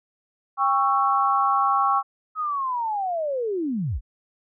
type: chord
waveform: sine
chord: C# diminished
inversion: second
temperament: just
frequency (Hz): 798.3 / 1108.7 / 1330.5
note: G5 / C#6 / E6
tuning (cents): +31 / 0 / +16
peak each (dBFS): -23 / -20 / -25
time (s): 0.57-2.03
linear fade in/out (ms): 50
type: linear sweep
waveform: sine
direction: down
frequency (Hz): 1283 to 32.7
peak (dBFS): -23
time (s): 2.35-4.01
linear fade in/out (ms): 50
effects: none